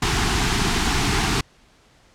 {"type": "band-stop noise", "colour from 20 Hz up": "pink", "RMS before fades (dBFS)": -20, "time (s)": [0.02, 1.41], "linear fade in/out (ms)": 5, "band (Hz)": [440, 700], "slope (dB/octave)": 96, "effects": ["pink hiss -55 dBFS RMS until 2.14 s", "low-pass 7000 Hz 12 dB/octave"]}